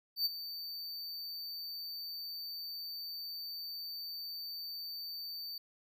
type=tone with ADSR envelope; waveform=square; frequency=4582 Hz; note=D8; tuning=44 cents flat; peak=-28 dBFS; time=0.16-5.58 s; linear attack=95 ms; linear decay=24 ms; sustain=-13 dB; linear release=3 ms; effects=none